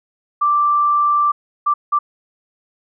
sine tone bursts at uneven times, 1174.7 Hz, D6, in tune, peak -12 dBFS, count 3, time 0.41-1.32 / 1.66-1.74 / 1.92-1.99 s, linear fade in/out 10 ms, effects none

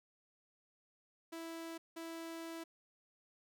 sawtooth tone bursts at uneven times, 329.6 Hz, E4, in tune, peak -40 dBFS, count 2, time 1.32-1.78 / 1.96-2.64 s, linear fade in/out 10 ms, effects none

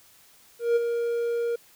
triangle tone with ADSR envelope, 470.2 Hz, A#4, 15 cents sharp, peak -15 dBFS, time 0.59-1.56 s, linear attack 170 ms, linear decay 23 ms, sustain -7 dB, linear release 8 ms, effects white hiss -56 dBFS RMS until 1.75 s

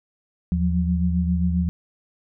sine tone cluster, 78.8 / 176.1 / 183.6 Hz, D#2 / F3 / F#3, +23 / +15 / -13 cents, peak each -22 / -21 / -29 dBFS, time 0.52-1.69 s, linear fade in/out 0 ms, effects none

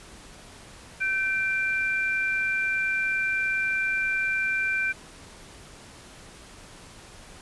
sine tone pair together, 1538.9 / 2369 Hz, G6 / D7, -32 / +14 cents, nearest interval perfect fifth, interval 746 cents, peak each -26 dBFS, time 1-4.93 s, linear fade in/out 20 ms, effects pink hiss -47 dBFS RMS until 7.41 s + resampled to 24000 Hz

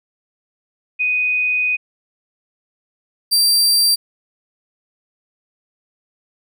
sine / sawtooth tone pair in turn, 2492 / 4704 Hz, D#7 / D8, +2 / +2 cents, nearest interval major seventh, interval 1100 cents, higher second, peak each -15 / -9 dBFS, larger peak second, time 0.99-1.77 / 3.31-3.96 s, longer first, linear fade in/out 20 ms, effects none

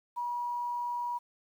sine tone with quantisation, 964 Hz, B5, 42 cents flat, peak -31 dBFS, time 0.16-1.19 s, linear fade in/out 20 ms, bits 10, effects none

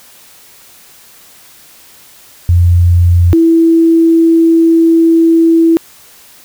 sine tone pair in turn, 87.31 / 329.6 Hz, F2 / E4, 0 / 0 cents, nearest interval octave + major seventh, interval 2300 cents, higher second, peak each -4 dBFS, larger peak neither, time 2.49-3.33 / 3.33-5.77 s, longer second, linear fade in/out 0 ms, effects white hiss -40 dBFS RMS until 6.44 s

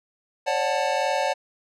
square chord, D major seventh, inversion third, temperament equal with one note detuned, 544.5 / 587.3 / 740 / 880 Hz, C#5 / D5 / F#5 / A5, -31 / 0 / 0 / 0 cents, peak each -28 dBFS, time 0.46-1.34 s, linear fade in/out 20 ms, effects low-pass 6000 Hz 12 dB/octave

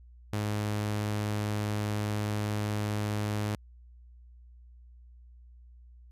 sawtooth tone, 104.9 Hz, G#2, 18 cents sharp, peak -25 dBFS, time 0.33-3.55 s, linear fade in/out 0 ms, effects added 60 Hz sine -50 dBFS peak until 6.11 s + resampled to 32000 Hz

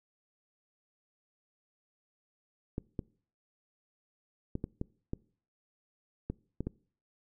clicks, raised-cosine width 3 ms, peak -21 dBFS, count 9, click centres 2.781 / 2.992 / 4.554 / 4.641 / 4.814 / 5.134 / 6.3 / 6.606 / 6.67 s, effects noise-tail reverb RT60 0.5 s tail -24 dB re dry

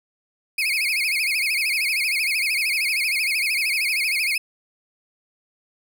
35% pulse tone with vibrato, 2349 Hz, D7, in tune, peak -18 dBFS, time 0.58-4.38 s, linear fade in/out 5 ms, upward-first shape sine, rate 13 Hz, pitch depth 180 cents each way, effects none

